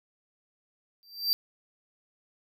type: tone with exponential growth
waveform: square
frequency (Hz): 4693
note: D8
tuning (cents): -2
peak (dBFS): -20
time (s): 1.03-1.33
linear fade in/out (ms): 0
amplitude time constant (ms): 65
effects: none